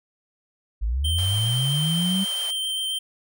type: linear sweep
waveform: sine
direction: up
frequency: 49.14 to 197 Hz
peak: -21 dBFS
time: 0.81-2.25 s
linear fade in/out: 20 ms
type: tone with vibrato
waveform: square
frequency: 3127 Hz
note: G7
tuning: 5 cents flat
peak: -25 dBFS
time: 1.04-2.99 s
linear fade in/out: 10 ms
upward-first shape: triangle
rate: 7.5 Hz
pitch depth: 12 cents each way
type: high-pass noise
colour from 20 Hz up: pink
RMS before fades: -40 dBFS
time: 1.18-2.51 s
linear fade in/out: 5 ms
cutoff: 510 Hz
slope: 48 dB/octave
effects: none